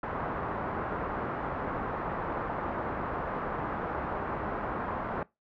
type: low-pass noise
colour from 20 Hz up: white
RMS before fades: -34 dBFS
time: 0.03-5.23 s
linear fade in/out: 2 ms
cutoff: 1300 Hz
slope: 24 dB/octave
effects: noise-tail reverb RT60 0.2 s tail -21 dB re dry